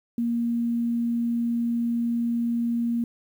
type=tone; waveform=sine; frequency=234.9 Hz; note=A#3; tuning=13 cents sharp; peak=-22 dBFS; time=0.18-3.04 s; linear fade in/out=2 ms; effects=9-bit